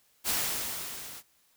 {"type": "noise with level ramp", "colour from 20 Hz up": "white", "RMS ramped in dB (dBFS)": [-27, -45], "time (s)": [0.24, 1.23], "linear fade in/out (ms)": 50, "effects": ["white hiss -67 dBFS RMS until 1.56 s"]}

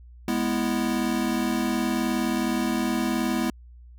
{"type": "chord", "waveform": "square", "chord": "E major", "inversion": "first", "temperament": "equal", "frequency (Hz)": [207.7, 246.9, 329.6], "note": ["G#3", "B3", "E4"], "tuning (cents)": [0, 0, 0], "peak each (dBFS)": [-29, -27, -29], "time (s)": [0.28, 3.5], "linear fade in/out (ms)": 2, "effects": ["added 60 Hz sine -44 dBFS peak until 3.98 s"]}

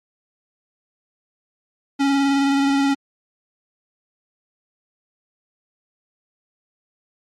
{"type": "tone with vibrato", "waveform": "square", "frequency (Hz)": 277.2, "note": "C#4", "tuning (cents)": 0, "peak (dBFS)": -16, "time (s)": [1.99, 2.95], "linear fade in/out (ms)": 20, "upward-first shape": "sine", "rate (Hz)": 19, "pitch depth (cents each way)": 20, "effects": ["low-pass 6000 Hz 12 dB/octave", "MP3 64 kbps"]}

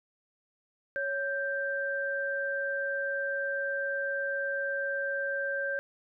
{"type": "tone pair together", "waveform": "sine", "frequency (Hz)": [555.8, 1572], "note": ["C#5", "G6"], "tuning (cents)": [4, 4], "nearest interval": "octave + tritone", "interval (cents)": 1800, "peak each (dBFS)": [-33, -31], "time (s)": [0.96, 5.79], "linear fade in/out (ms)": 0, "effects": []}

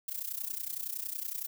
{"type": "noise with amplitude modulation", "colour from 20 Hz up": "violet", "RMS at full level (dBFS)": -34, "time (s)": [0.08, 1.47], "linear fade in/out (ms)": 5, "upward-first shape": "sine", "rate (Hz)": 30.8, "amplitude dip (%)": 85, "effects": []}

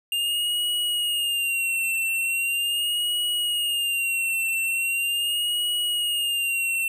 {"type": "tone with vibrato", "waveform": "square", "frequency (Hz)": 2800, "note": "F7", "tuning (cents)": 4, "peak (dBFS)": -23, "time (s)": [0.12, 6.88], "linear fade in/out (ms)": 2, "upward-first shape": "sine", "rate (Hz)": 0.4, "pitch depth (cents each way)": 66, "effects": []}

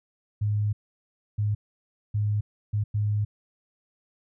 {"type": "tone bursts at uneven times", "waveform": "sine", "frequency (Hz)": 104.6, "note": "G#2", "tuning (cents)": 13, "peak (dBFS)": -22, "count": 5, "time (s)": [[0.41, 0.73], [1.38, 1.55], [2.14, 2.41], [2.73, 2.84], [2.94, 3.25]], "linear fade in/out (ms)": 10, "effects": []}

